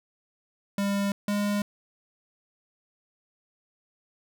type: tone pair in turn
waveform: square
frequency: 200 / 204.9 Hz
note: G3 / G#3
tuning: +35 / -23 cents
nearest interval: unison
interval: 42 cents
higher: second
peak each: -25 dBFS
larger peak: neither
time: 0.78-1.12 / 1.28-1.62 s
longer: neither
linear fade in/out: 2 ms
effects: none